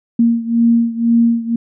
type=beating tone pair; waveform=sine; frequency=232 / 234 Hz; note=A#3 / A#3; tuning=-8 / +7 cents; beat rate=2 Hz; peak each=-12 / -15 dBFS; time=0.19-1.56 s; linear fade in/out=5 ms; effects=none